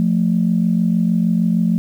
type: tone pair together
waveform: sine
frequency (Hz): 175.3 / 221.8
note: F3 / A3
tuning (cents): +7 / +14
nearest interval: major third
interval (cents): 407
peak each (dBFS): -15 / -16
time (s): 0-1.78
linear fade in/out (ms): 0
effects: tanh soft clip ceiling -5 dBFS + 8-bit